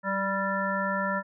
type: harmonic tone with a mistuned harmonic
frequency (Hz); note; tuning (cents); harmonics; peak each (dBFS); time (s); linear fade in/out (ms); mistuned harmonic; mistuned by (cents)
195.7; G3; -3; 1 / 3 / 5 / 7 / 9; -32 / -32 / -32 / -32 / -32; 0.03-1.23; 50; 1; -23
effects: none